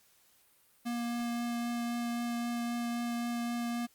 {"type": "tone with vibrato", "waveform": "square", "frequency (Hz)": 237.2, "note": "A#3", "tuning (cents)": 30, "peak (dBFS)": -33, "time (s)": [0.85, 3.87], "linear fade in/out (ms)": 20, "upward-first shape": "triangle", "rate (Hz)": 3.8, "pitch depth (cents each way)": 9, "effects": ["white hiss -66 dBFS RMS until 3.94 s", "Opus 48 kbps"]}